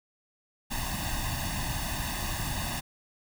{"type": "noise with comb filter", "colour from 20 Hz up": "pink", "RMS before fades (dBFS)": -32, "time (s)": [0.7, 2.81], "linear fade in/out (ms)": 20, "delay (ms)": 1.1, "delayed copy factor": 1, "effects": []}